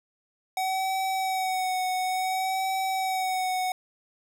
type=tone with vibrato; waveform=square; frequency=752 Hz; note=F#5; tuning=28 cents sharp; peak=-26 dBFS; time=0.57-3.72 s; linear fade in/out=2 ms; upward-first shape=sine; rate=0.57 Hz; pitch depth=27 cents each way; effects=none